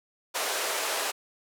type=band-pass noise; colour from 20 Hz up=pink; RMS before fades=-30 dBFS; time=0.34-1.12 s; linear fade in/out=20 ms; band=450 to 13000 Hz; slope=24 dB/octave; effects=none